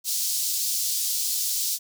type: high-pass noise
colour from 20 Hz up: pink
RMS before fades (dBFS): -26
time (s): 0.04-1.79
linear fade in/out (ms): 50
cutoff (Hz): 4500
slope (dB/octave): 24
effects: none